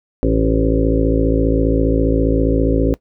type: harmonic tone with a mistuned harmonic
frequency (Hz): 54.9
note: A1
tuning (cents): -3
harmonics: 1 / 2 / 3 / 5 / 6 / 7 / 8 / 9 / 10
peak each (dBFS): -17 / -23 / -24 / -17 / -26 / -21 / -28 / -21 / -25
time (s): 0.23-2.94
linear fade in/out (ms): 0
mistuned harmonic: 8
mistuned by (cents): -25
effects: noise-tail reverb RT60 0.1 s tail -19 dB re dry